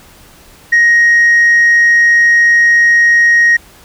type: tone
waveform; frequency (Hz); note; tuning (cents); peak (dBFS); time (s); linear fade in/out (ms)
sine; 1877; A#6; +11; -3; 0.72-3.57; 10
effects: tanh soft clip ceiling -3 dBFS + pink hiss -41 dBFS RMS until 3.84 s